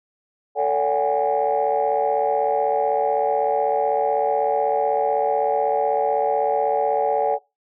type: tone cluster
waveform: sine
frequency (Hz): 444.9 / 572 / 743 / 819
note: A4 / D5 / F#5 / G#5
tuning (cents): +19 / -46 / +7 / -24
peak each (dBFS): -22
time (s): 0.55-7.39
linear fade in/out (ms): 50
effects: noise-tail reverb RT60 0.2 s tail -19 dB re dry + tanh soft clip ceiling -10 dBFS